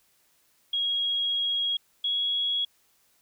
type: tone pair in turn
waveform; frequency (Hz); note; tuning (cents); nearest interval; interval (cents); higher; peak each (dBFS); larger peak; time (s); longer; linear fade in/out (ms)
sine; 3295 / 3333; G#7 / G#7; -14 / +5; unison; 19; second; -24; neither; 0.73-1.77 / 2.04-2.65; first; 5
effects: white hiss -66 dBFS RMS until 3.21 s